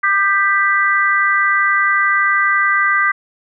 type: chord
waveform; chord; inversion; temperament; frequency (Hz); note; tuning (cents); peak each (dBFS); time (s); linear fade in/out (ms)
sine; G major; second; equal with one note detuned; 1198.6 / 1568 / 1975.5; D6 / G6 / B6; +35 / 0 / 0; -16; 0.03-3.12; 10
effects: none